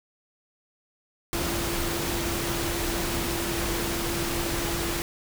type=tone in noise; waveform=sine; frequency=340.4 Hz; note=F4; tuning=44 cents flat; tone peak=-32 dBFS; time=1.33-5.02 s; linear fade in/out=0 ms; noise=pink; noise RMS=-29 dBFS; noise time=1.33-5.02 s; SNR=-6 dB; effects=none